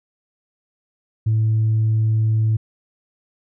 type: tone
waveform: sine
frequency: 110 Hz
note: A2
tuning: in tune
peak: -13 dBFS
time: 1.26-2.57 s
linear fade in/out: 10 ms
effects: tanh soft clip ceiling -12 dBFS

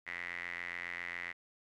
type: tone with band-pass filter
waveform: sawtooth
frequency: 87.31 Hz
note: F2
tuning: in tune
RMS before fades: -42 dBFS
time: 0.06-1.33 s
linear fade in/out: 20 ms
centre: 2000 Hz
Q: 9.3
effects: none

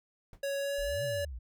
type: noise with exponential decay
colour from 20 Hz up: brown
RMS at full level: -42 dBFS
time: 0.33-0.43 s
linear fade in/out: 2 ms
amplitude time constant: 20 ms
type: tone with pitch glide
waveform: square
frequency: 557 to 572 Hz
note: C#5 to D5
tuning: +8 to -46 cents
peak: -32 dBFS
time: 0.43-1.25 s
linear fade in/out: 5 ms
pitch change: +46 cents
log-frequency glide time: 0.58-0.92 s
type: exponential two-way sweep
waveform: sine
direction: up then down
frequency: 31.84 to 139.5 to 54.2 Hz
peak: -38 dBFS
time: 0.78-1.39 s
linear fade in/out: 10 ms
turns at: 1.04 s
effects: none

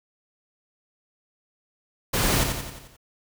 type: noise with echo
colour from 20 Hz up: pink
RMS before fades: -23 dBFS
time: 2.13-2.44 s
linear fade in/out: 10 ms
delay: 88 ms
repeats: 6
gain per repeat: -5 dB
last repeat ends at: 2.968 s
effects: none

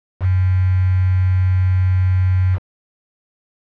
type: tone with quantisation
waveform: sine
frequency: 92.5 Hz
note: F#2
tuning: in tune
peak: -12 dBFS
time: 0.2-2.59 s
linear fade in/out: 50 ms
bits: 5
effects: low-pass 2000 Hz 12 dB/octave

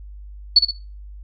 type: tone with echo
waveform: sine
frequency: 4435 Hz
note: C#8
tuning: in tune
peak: -6 dBFS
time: 0.56-0.59 s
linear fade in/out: 5 ms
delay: 61 ms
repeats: 2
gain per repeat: -7 dB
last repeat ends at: 0.712 s
effects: noise-tail reverb RT60 0.3 s tail -17 dB re dry + added 50 Hz sine -35 dBFS peak until 1.23 s

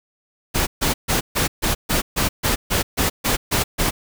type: noise bursts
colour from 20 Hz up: pink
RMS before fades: -19 dBFS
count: 13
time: 0.54-3.91 s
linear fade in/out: 20 ms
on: 130 ms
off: 140 ms
effects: none

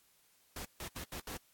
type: noise bursts at uneven times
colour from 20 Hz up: pink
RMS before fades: -43 dBFS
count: 5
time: 0.56-0.65 / 0.8-0.88 / 0.96-1.04 / 1.12-1.2 / 1.27-1.37 s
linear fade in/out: 2 ms
effects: white hiss -69 dBFS RMS until 1.53 s + AAC 64 kbps

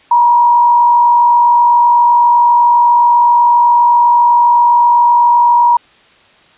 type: tone with frequency modulation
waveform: sine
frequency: 956 Hz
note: A#5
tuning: 43 cents sharp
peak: -5 dBFS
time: 0.11-5.77 s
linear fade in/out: 5 ms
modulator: 47.7 Hz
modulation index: 0.42
effects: white hiss -46 dBFS RMS until 6.57 s + resampled to 8000 Hz

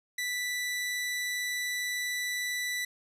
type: tone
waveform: sawtooth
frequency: 1975.5 Hz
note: B6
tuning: in tune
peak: -27 dBFS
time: 0.18-2.85 s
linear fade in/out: 5 ms
effects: resampled to 32000 Hz + 11-bit

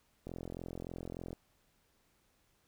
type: click train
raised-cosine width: 2 ms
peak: -29 dBFS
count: 47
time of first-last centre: 0.27-1.33 s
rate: 43.4 Hz
effects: pink hiss -73 dBFS RMS until 2.67 s

